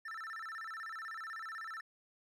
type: tone with vibrato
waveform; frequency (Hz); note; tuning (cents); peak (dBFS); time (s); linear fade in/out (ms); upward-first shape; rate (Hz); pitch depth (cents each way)
triangle; 1540; G6; -31; -40; 0.05-1.81; 5; square; 16; 260
effects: none